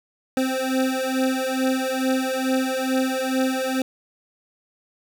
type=beating tone pair; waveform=25% pulse; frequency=260 / 262.3 Hz; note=C4 / C4; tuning=-11 / +4 cents; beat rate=2.3 Hz; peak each=-20 dBFS; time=0.37-3.82 s; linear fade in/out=2 ms; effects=none